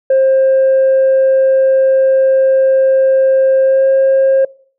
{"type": "tone with pitch glide", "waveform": "sine", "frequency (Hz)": [531, 535.9], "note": ["C5", "C5"], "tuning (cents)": [25, 41], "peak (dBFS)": -5, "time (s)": [0.1, 4.45], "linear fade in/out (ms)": 5, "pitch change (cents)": 16, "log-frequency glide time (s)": [3.63, 3.86], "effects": ["noise-tail reverb RT60 0.5 s tail -24 dB re dry", "tanh soft clip ceiling -5 dBFS"]}